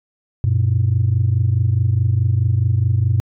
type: tone pair together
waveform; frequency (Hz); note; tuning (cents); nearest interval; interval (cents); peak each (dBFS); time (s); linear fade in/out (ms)
sine; 95.16 / 119.9; F#2 / A#2; +49 / +49; major third; 400; -15; 0.44-3.2; 0
effects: tanh soft clip ceiling -8 dBFS